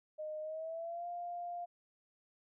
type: tone with pitch glide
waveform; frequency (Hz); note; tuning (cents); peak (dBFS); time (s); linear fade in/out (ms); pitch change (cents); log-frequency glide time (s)
sine; 616 to 699.5; D#5 to F5; -17 to +3; -39; 0.18-1.66; 20; +220; 0.41-1.07
effects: none